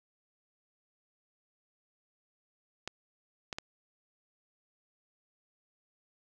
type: clicks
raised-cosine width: 0.2 ms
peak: -19 dBFS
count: 3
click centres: 2.876 / 3.528 / 3.585 s
effects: none